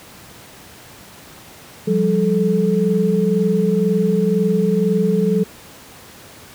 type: tone cluster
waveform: sine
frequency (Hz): 175.4 / 197.4 / 434.9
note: F3 / G3 / A4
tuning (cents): +8 / +12 / -20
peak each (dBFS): -18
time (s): 1.87-5.44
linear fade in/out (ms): 10
effects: pink hiss -41 dBFS RMS until 6.54 s + high-pass 80 Hz 12 dB/octave